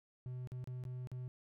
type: tone with dropouts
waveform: triangle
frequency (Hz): 126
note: B2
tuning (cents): +35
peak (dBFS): -39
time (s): 0.26-1.28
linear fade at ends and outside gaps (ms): 0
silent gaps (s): 0.473-0.519 / 0.642-0.674 / 0.838-0.852 / 1.072-1.116
effects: none